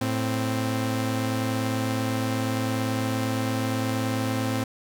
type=tone pair together; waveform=sawtooth; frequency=110.3 / 261.4 Hz; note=A2 / C4; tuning=+5 / -1 cents; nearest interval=octave + minor third; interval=1494 cents; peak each=-23 dBFS; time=0.01-4.64 s; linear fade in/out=5 ms; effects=none